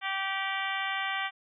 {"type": "harmonic tone with a mistuned harmonic", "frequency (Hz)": 388.3, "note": "G4", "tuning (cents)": -16, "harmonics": [2, 3, 4, 5, 6, 7, 8, 9], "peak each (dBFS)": [-36, -37, -37, -35, -37, -42, -40, -43], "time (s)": [0.01, 1.31], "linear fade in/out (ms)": 50, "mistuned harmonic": 7, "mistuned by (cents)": 54, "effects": []}